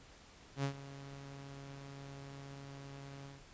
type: tone with ADSR envelope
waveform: sawtooth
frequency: 138.59 Hz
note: C#3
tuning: in tune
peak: -28 dBFS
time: 0.56-3.46 s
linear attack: 78 ms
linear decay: 92 ms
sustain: -16 dB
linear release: 200 ms
effects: pink hiss -59 dBFS RMS until 3.53 s + resampled to 16000 Hz